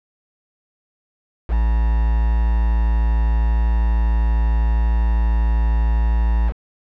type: tone with quantisation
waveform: triangle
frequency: 56.3 Hz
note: A1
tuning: 40 cents sharp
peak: -12 dBFS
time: 1.48-6.53 s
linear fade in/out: 50 ms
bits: 5
effects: low-pass 2000 Hz 12 dB/octave